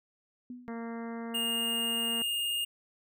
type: tone with exponential decay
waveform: sine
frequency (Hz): 246.9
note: B3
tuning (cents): 0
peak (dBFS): -37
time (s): 0.5-0.91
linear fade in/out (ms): 2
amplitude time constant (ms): 89
type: harmonic tone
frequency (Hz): 230.8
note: A#3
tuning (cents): -17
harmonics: 1 / 2 / 3 / 4 / 5 / 6 / 7 / 8 / 9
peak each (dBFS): -37 / -43 / -47 / -49 / -51 / -53 / -54 / -55 / -56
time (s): 0.68-2.22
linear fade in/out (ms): 0
type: tone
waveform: square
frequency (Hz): 2831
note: F7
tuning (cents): +23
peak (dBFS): -30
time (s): 1.34-2.65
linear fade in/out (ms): 10
effects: none